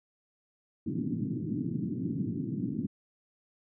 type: band-pass noise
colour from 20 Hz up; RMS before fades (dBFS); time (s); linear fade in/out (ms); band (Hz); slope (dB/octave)
white; -33; 0.86-2.87; 10; 110 to 310; 48
effects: none